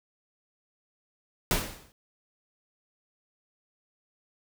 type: noise with exponential decay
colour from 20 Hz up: pink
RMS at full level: -23 dBFS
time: 1.51-1.92 s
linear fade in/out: 1 ms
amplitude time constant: 88 ms
effects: none